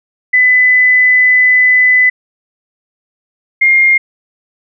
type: tone pair in turn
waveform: sine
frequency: 2004 / 2123 Hz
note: B6 / C7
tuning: +25 / +25 cents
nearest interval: minor second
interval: 100 cents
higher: second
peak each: -5 dBFS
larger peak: neither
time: 0.33-2.1 / 3.61-3.98 s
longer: first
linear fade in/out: 10 ms
effects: none